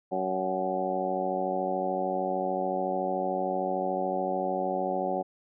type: harmonic tone with a mistuned harmonic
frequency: 93.5 Hz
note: F#2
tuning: 19 cents sharp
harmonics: 2 / 3 / 4 / 5 / 6 / 7 / 8 / 9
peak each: -37 / -38 / -34 / -40 / -32 / -40 / -31 / -39 dBFS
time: 0.11-5.23 s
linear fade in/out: 20 ms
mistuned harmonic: 7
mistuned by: +50 cents
effects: none